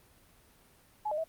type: tone with pitch steps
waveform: sine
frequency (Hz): 848 / 608 / 646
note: G#5 / D#5 / E5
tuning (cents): +36 / -40 / -35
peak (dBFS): -30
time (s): 1.05-1.242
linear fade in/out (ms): 10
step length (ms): 64
effects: pink hiss -62 dBFS RMS until 1.28 s + Opus 32 kbps